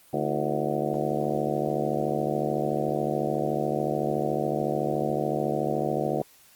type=harmonic tone with a mistuned harmonic; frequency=73.8 Hz; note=D2; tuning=9 cents sharp; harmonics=2 / 3 / 4 / 5 / 6 / 7 / 8 / 9 / 10; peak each=-33 / -33 / -33 / -33 / -33 / -33 / -33 / -33 / -33 dBFS; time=0.13-6.22 s; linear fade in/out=5 ms; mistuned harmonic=4; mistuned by=+140 cents; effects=white hiss -56 dBFS RMS until 6.55 s + Opus 32 kbps